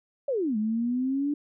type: exponential two-way sweep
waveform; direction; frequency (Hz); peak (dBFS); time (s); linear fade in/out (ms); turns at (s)
sine; down then up; 587.3 to 210 to 295.2; -24; 0.28-1.34; 5; 0.57
effects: none